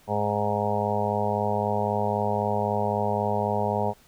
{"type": "harmonic tone", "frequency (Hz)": 103.83, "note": "G#2", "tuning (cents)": 0, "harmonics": [1, 2, 4, 5, 6, 7, 8, 9], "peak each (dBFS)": [-31, -31, -31, -31, -31, -31, -31, -31], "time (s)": [0.07, 3.94], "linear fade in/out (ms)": 50, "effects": ["pink hiss -57 dBFS RMS until 4.07 s"]}